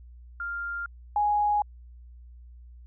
sine tone pair in turn, 1396.9 / 830.6 Hz, F6 / G#5, 0 / 0 cents, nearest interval major sixth, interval 900 cents, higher first, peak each -30 / -21 dBFS, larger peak second, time 0.4-0.86 / 1.16-1.62 s, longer neither, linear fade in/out 2 ms, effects added 60 Hz sine -45 dBFS peak until 2.86 s

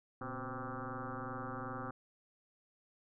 sine tone with frequency modulation, 523.3 Hz, C5, in tune, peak -39 dBFS, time 0.21-1.91 s, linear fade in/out 5 ms, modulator 128 Hz, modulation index 6.9, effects none

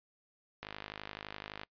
click train, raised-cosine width 0.3 ms, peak -25 dBFS, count 53, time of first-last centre 0.63-1.634 s, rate 51.8 Hz, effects noise-tail reverb RT60 0.1 s tail -24 dB re dry + resampled to 11025 Hz

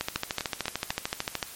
two click trains, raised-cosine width 0.2 ms, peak -10 / -12 dBFS, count 20 / 4, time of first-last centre 0.01-1.428 / 0.16-0.904 s, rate 13.4 / 4.03 Hz, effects white hiss -44 dBFS RMS until 1.55 s + MP3 64 kbps

